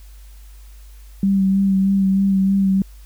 sine tone with vibrato, 194.1 Hz, G3, 17 cents flat, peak -13 dBFS, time 1.23-2.82 s, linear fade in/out 2 ms, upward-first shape sine, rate 3.2 Hz, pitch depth 23 cents each way, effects added 50 Hz sine -38 dBFS peak until 3.05 s + white hiss -53 dBFS RMS until 3.05 s

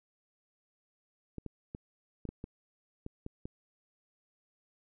clicks, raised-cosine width 3 ms, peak -27 dBFS, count 9, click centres 1.383 / 1.463 / 1.749 / 2.253 / 2.29 / 2.441 / 3.064 / 3.264 / 3.455 s, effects none

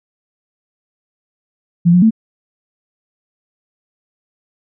sine tone with pitch steps, 171.9 / 178.6 / 222.1 Hz, F3 / F3 / A3, -27 / +39 / +16 cents, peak -6 dBFS, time 1.85-2.108 s, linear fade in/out 20 ms, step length 86 ms, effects none

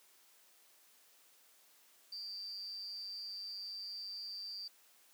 sine tone with amplitude modulation, 4699 Hz, D8, in tune, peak -39 dBFS, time 2.12-4.68 s, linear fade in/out 5 ms, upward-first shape sine, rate 196 Hz, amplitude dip 70%, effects white hiss -66 dBFS RMS until 5.13 s + high-pass 300 Hz 12 dB/octave

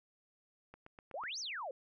click train, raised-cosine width 0.5 ms, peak -37 dBFS, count 5, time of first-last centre 0.74-1.237 s, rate 8.05 Hz
sine exponential two-way sweep, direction up then down, 489.5 to 6520 to 489.5 Hz, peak -39 dBFS, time 1.14-1.71 s, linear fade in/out 2 ms, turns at 1.39 s
effects none

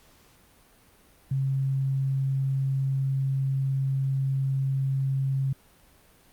sine tone, 135 Hz, C#3, 45 cents flat, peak -23 dBFS, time 1.31-5.53 s, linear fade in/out 5 ms, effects pink hiss -58 dBFS RMS until 6.32 s + Opus 48 kbps

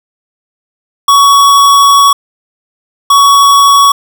square tone pair in turn, 1122 / 1122 Hz, C#6 / C#6, +21 / +21 cents, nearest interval unison, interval 0 cents, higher neither, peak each -3 dBFS, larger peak neither, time 1.08-2.13 / 3.1-3.92 s, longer first, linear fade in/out 5 ms, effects none

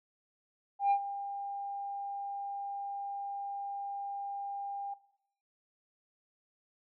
sine tone with ADSR envelope, 800 Hz, G5, 35 cents sharp, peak -21 dBFS, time 0.79-4.94 s, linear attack 120 ms, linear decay 72 ms, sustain -16 dB, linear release 6 ms, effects noise-tail reverb RT60 0.7 s tail -17 dB re dry + tanh soft clip ceiling -22 dBFS

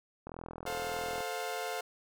click train, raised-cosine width 1 ms, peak -28 dBFS, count 40, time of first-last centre 0.27-1.205 s, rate 41.7 Hz
sawtooth chord, F major, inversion first, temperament equal with one note detuned, 440 / 523.3 / 708.2 Hz, A4 / C5 / F5, 0 / 0 / +24 cents, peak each -36 / -37 / -34 dBFS, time 0.66-1.81 s, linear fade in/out 5 ms
effects none

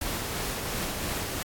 pink noise with tremolo, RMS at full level -31 dBFS, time 0.01-1.43 s, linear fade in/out 5 ms, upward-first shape sine, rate 2.9 Hz, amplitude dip 25%, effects AAC 64 kbps

